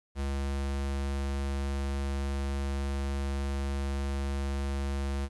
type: tone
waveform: square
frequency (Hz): 69.1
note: C#2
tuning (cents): -5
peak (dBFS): -30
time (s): 0.15-5.29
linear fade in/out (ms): 50
effects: resampled to 24000 Hz + 11-bit